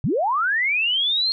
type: linear sweep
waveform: sine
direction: up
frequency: 100.2 to 4289 Hz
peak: -18 dBFS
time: 0.04-1.32 s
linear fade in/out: 0 ms
effects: none